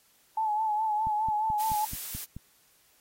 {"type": "tone with vibrato", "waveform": "sine", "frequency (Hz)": 861, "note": "A5", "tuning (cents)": -38, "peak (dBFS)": -25, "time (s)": [0.37, 1.85], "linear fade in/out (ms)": 5, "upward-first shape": "sine", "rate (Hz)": 4.8, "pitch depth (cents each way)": 49}
{"type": "click train", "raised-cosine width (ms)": 5, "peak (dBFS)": -27, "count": 7, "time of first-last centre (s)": [1.07, 2.366], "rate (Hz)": 4.63}
{"type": "noise", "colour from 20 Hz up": "blue", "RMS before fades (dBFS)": -37, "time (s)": [1.59, 2.25], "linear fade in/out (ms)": 10}
{"effects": ["white hiss -64 dBFS RMS until 3 s", "AAC 48 kbps"]}